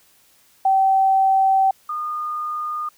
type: tone pair in turn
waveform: sine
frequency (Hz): 771 / 1221.1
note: G5 / D#6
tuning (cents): -29 / -33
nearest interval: minor sixth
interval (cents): 796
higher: second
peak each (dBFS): -13 / -23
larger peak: first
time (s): 0.65-1.71 / 1.89-2.89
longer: first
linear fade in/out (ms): 5
effects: white hiss -56 dBFS RMS until 2.97 s